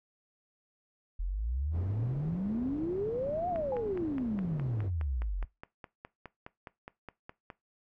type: exponential two-way sweep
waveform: sine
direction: up then down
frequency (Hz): 40.58 to 735 to 40.58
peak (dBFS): -30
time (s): 1.19-5.45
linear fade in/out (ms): 10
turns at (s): 3.49
type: low-pass noise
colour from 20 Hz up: white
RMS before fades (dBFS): -43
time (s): 1.71-4.91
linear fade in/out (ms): 50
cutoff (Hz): 290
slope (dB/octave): 12
type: click train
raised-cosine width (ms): 0.5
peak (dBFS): -28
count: 20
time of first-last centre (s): 3.56-7.502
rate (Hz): 4.82
type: tone with exponential decay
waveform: sine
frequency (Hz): 830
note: G#5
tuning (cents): -1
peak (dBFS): -34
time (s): 3.72-3.99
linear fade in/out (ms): 2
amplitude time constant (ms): 58
effects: noise-tail reverb RT60 0.2 s tail -20 dB re dry